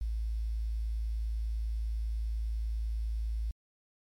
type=tone with quantisation; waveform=sine; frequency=55 Hz; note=A1; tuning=in tune; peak=-30 dBFS; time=0.01-3.51 s; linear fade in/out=0 ms; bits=10; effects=MP3 64 kbps